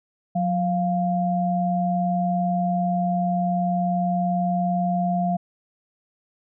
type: tone pair together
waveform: sine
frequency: 181.1 / 698.5 Hz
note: F#3 / F5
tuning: -37 / 0 cents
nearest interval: octave + major seventh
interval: 2337 cents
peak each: -22 / -23 dBFS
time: 0.35-5.37 s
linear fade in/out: 10 ms
effects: none